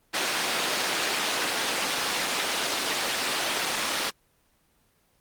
white band-pass noise, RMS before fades -26 dBFS, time 0.13-4.11 s, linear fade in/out 20 ms, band 260 to 4500 Hz, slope 12 dB/octave, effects pink hiss -66 dBFS RMS until 5.2 s + Opus 24 kbps

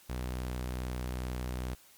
sawtooth tone, 62.4 Hz, B1, 19 cents sharp, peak -30 dBFS, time 0.09-1.75 s, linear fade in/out 10 ms, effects white hiss -59 dBFS RMS until 1.97 s + MP3 96 kbps

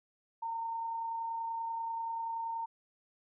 sine tone with amplitude modulation, 914 Hz, A#5, 34 cents flat, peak -33 dBFS, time 0.42-2.66 s, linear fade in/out 10 ms, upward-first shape sine, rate 30.4 Hz, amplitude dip 25%, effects none

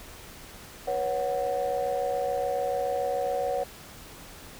sine chord, B suspended second, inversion none, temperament equal with one note detuned, 487.4 / 554.4 / 740 Hz, B4 / C#5 / F#5, -23 / 0 / 0 cents, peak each -30 / -28 / -29 dBFS, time 0.87-3.64 s, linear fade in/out 10 ms, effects tanh soft clip ceiling -19 dBFS + pink hiss -46 dBFS RMS until 4.59 s

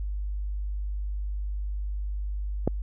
click, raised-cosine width 2 ms, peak -9 dBFS, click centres 2.676 s, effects added 50 Hz sine -28 dBFS peak until 2.82 s

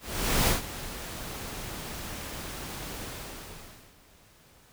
pink noise with ADSR envelope, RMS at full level -23 dBFS, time 0-3.96 s, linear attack 480 ms, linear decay 130 ms, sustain -15 dB, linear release 940 ms, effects pink hiss -58 dBFS RMS until 4.72 s

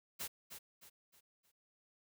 white noise with echo, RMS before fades -42 dBFS, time 0.19-0.28 s, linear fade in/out 20 ms, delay 310 ms, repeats 4, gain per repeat -8 dB, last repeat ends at 1.52 s, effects none

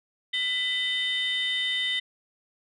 sine tone cluster, 1997 / 3048 / 3644 Hz, B6 / G7 / A#7, +19 / -49 / -40 cents, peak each -28 dBFS, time 0.33-2 s, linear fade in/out 10 ms, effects tanh soft clip ceiling -19 dBFS

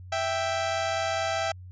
sawtooth tone pair together, 659.3 / 784 Hz, E5 / G5, 0 / 0 cents, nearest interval minor third, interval 300 cents, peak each -24 / -26 dBFS, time 0.12-1.52 s, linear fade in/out 5 ms, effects added 91 Hz sine -41 dBFS peak until 1.71 s + resampled to 16000 Hz

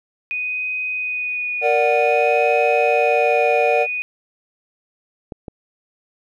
sine tone with vibrato, 2482 Hz, D#7, 5 cents flat, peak -21 dBFS, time 0.31-4.02 s, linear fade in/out 0 ms, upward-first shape sine, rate 0.54 Hz, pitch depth 16 cents each way
triangle chord, Bb augmented, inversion none, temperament equal, 466.2 / 587.3 / 740 Hz, Bb4 / D5 / F#5, 0 / 0 / 0 cents, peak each -17 dBFS, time 1.61-3.87 s, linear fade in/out 50 ms
clicks, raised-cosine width 2 ms, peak -17 / -18 dBFS, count 2, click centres 5.322 / 5.482 s
effects none

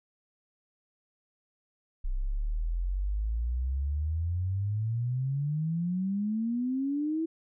sine exponential sweep, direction up, 30.87 to 329.6 Hz, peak -27 dBFS, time 2.04-7.26 s, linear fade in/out 10 ms, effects none

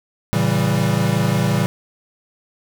square chord, A# diminished seventh, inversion none, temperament equal with one note detuned, 113.68 / 138.59 / 164.81 / 196 Hz, A#2 / C#3 / E3 / G3, -43 / 0 / 0 / 0 cents, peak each -22 dBFS, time 0.33-1.66 s, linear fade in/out 0 ms, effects none

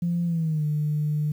sine tone with pitch glide, 172.3 to 150 Hz, F3 to D3, -23 to +37 cents, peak -21 dBFS, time 0.02-1.32 s, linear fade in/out 5 ms, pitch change -240 cents, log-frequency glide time 0.25-0.64 s, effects tanh soft clip ceiling -17 dBFS + 9-bit

